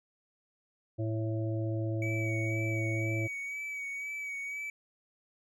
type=harmonic tone; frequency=110.6 Hz; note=A2; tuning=9 cents sharp; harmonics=1 / 3 / 5 / 6; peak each=-31 / -36 / -41 / -45 dBFS; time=0.98-3.28 s; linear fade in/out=20 ms
type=tone with vibrato; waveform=triangle; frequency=2270 Hz; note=C#7; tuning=41 cents sharp; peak=-34 dBFS; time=2.02-4.7 s; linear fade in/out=2 ms; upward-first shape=sine; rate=2 Hz; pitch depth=31 cents each way
effects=none